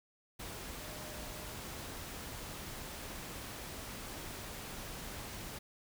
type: tone in noise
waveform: sine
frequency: 610 Hz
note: D#5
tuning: 34 cents flat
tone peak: -53 dBFS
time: 0.8-1.53 s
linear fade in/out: 10 ms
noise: pink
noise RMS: -45 dBFS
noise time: 0.39-5.59 s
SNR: -11 dB
effects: none